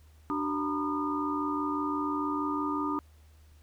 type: tone cluster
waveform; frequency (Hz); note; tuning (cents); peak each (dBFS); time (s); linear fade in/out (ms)
sine; 294.5 / 379.5 / 920 / 986 / 1221; D4 / F#4 / A#5 / B5 / D#6; +5 / +44 / -23 / -3 / -33; -31 / -39 / -38 / -39 / -33; 0.3-2.99; 0
effects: added 76 Hz sine -54 dBFS peak until 3.62 s + pink hiss -66 dBFS RMS until 3.62 s